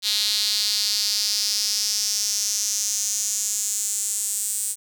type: tone with high-pass filter sweep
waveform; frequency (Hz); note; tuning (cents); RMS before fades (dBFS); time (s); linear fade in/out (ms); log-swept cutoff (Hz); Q
sawtooth; 207.7; G#3; 0; -24; 0.02-4.76; 50; 4000 to 8400; 4.4
effects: none